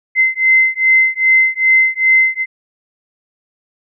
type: beating tone pair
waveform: sine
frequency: 2064 / 2066.5 Hz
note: C7 / C7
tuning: -24 / -22 cents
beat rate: 2.5 Hz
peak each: -12 dBFS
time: 0.15-2.46 s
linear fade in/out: 50 ms
effects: none